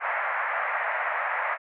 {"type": "band-pass noise", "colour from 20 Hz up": "white", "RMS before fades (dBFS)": -28, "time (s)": [0, 1.58], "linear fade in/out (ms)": 50, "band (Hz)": [590, 2100], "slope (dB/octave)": 48, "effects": []}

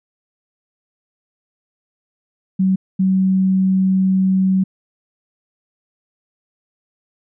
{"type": "tone bursts at uneven times", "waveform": "sine", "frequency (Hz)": 189.2, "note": "F#3", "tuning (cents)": 39, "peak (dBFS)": -12, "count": 2, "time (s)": [[2.59, 2.76], [2.99, 4.64]], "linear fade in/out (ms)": 10, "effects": []}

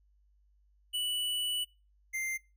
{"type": "tone pair in turn", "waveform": "square", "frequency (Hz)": [2960, 2093], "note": ["F#7", "C7"], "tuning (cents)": [0, 0], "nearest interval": "tritone", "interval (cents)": 600, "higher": "first", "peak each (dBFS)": [-31, -33], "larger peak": "first", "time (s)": [[0.93, 1.65], [2.13, 2.38]], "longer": "first", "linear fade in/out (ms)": 20, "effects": ["noise-tail reverb RT60 0.3 s tail -24 dB re dry", "added 50 Hz sine -64 dBFS peak until 2.56 s"]}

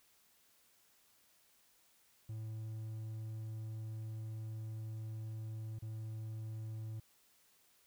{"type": "tone with dropouts", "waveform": "triangle", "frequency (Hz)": 110, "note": "A2", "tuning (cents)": 0, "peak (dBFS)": -39, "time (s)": [2.29, 7], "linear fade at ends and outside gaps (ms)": 5, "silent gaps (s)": [5.789, 5.822], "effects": ["white hiss -70 dBFS RMS until 7.86 s"]}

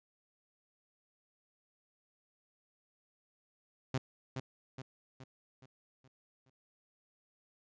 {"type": "tone with echo", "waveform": "sawtooth", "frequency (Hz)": 130.81, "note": "C3", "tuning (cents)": 0, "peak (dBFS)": -27, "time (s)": [3.94, 3.98], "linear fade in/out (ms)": 5, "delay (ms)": 420, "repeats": 6, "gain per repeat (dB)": -6, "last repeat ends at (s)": 6.5, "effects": ["resampled to 16000 Hz"]}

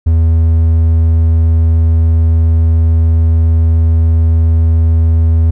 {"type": "tone", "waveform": "triangle", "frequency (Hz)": 81.5, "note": "E2", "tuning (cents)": -19, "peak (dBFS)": -4, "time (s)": [0.06, 5.51], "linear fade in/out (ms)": 10, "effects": []}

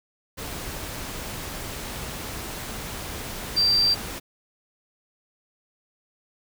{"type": "tone in noise", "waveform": "sine", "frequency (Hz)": 4699, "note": "D8", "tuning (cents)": 0, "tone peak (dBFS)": -17, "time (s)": [3.56, 3.95], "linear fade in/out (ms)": 20, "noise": "pink", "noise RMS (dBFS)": -34, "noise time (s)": [0.37, 4.2], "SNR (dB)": 14, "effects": []}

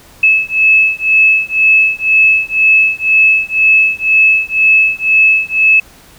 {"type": "beating tone pair", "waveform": "sine", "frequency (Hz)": [2598, 2600], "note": ["E7", "E7"], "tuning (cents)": [-26, -24], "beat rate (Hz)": 2, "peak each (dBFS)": -10, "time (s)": [0.23, 5.8], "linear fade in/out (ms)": 5, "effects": ["pink hiss -41 dBFS RMS until 6.18 s"]}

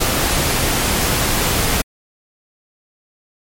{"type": "noise", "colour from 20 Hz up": "pink", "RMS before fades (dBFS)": -17, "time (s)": [0, 1.82], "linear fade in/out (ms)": 10, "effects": ["MP3 64 kbps"]}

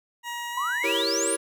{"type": "tone with pitch glide", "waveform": "20% pulse", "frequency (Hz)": [952, 969.8], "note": ["A#5", "B5"], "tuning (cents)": [36, -32], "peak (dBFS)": -26, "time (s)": [0.23, 1.05], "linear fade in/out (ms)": 50, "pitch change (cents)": 32, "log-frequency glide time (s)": [0.51, 0.58]}
{"type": "exponential sweep", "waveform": "sine", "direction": "up", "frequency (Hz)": [987.8, 10280], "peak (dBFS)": -25, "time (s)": [0.57, 1.36], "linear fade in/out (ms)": 5}
{"type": "chord", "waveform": "square", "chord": "E diminished seventh", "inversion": "none", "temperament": "equal", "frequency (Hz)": [329.6, 392, 466.2, 554.4], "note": ["E4", "G4", "Bb4", "Db5"], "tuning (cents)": [0, 0, 0, 0], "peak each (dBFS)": -32, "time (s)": [0.83, 1.37], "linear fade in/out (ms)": 20}
{"effects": []}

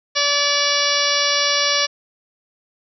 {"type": "harmonic tone with a mistuned harmonic", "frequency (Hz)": 576, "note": "D5", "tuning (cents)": -34, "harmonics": [1, 2, 3, 4, 5, 6, 7, 8, 9, 10], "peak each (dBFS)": [-25, -25, -25, -25, -25, -25, -25, -25, -25, -25], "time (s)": [0.15, 1.87], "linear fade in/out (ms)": 20, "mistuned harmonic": 10, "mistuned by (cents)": -28, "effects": []}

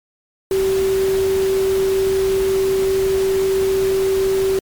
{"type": "tone in noise", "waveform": "sine", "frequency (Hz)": 384.6, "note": "G4", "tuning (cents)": -33, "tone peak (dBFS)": -14, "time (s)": [0.51, 4.59], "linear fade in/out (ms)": 2, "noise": "pink", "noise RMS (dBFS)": -29, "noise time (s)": [0.51, 4.59], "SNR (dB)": 12, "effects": ["MP3 96 kbps"]}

